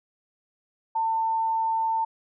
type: tone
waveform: sine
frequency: 897 Hz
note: A5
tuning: 33 cents sharp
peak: -22 dBFS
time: 0.95-2.05 s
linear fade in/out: 10 ms
effects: none